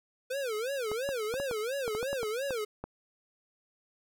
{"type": "tone with vibrato", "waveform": "square", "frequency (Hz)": 487.7, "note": "B4", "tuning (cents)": -22, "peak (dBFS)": -32, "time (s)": [0.3, 2.65], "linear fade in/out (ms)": 10, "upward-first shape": "sine", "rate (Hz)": 2.9, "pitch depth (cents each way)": 250}
{"type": "clicks", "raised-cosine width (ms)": 1, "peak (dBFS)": -23, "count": 12, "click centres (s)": [0.916, 1.09, 1.34, 1.4, 1.512, 1.879, 1.95, 2.029, 2.13, 2.231, 2.507, 2.84]}
{"effects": []}